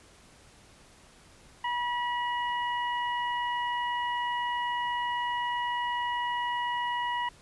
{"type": "harmonic tone", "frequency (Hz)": 968, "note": "B5", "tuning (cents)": -35, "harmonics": [1, 2, 3], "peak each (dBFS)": [-29, -35, -39], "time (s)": [1.64, 7.29], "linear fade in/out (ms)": 5, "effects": ["pink hiss -56 dBFS RMS until 7.41 s", "resampled to 24000 Hz"]}